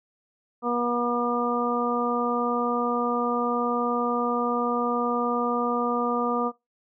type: harmonic tone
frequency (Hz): 240.7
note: B3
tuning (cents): -44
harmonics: 1 / 2 / 3 / 4 / 5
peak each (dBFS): -28 / -28 / -31 / -32 / -28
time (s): 0.62-6.52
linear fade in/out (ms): 50
effects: noise-tail reverb RT60 0.2 s tail -21 dB re dry